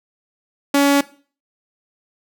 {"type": "tone", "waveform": "sawtooth", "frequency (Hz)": 281.9, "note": "C#4", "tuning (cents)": 29, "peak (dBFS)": -8, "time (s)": [0.74, 1.01], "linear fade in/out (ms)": 5, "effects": ["noise-tail reverb RT60 0.4 s tail -18 dB re dry"]}